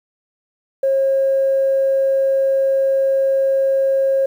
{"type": "tone", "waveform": "sine", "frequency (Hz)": 540, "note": "C#5", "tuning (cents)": -45, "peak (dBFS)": -12, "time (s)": [0.83, 4.26], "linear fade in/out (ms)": 5, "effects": ["tanh soft clip ceiling -9 dBFS", "8-bit"]}